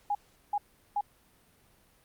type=tone bursts; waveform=sine; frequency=821 Hz; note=G#5; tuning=20 cents flat; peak=-26 dBFS; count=3; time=0.1-1.01 s; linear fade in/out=5 ms; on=50 ms; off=380 ms; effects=pink hiss -64 dBFS RMS until 2.04 s + Opus 48 kbps